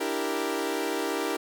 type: chord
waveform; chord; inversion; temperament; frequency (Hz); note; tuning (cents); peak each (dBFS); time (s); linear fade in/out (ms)
sawtooth; E half-diminished seventh; third; equal; 293.7 / 329.6 / 392 / 466.2; D4 / E4 / G4 / Bb4; 0 / 0 / 0 / 0; -30 / -29 / -28 / -29; 0-1.37; 10
effects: none